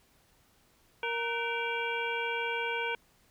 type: harmonic tone with a mistuned harmonic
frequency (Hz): 466.2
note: A#4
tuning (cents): 0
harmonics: 1 / 2 / 3 / 5 / 6 / 7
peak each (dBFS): -36 / -36 / -37 / -35 / -42 / -44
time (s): 1.03-2.95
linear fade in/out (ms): 2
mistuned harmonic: 3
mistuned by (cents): +140
effects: pink hiss -66 dBFS RMS until 3.3 s